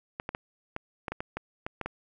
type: clicks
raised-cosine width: 0.5 ms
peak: -18 dBFS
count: 11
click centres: 0.199 / 0.291 / 0.349 / 0.764 / 1.082 / 1.12 / 1.205 / 1.37 / 1.665 / 1.813 / 1.86 s
effects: none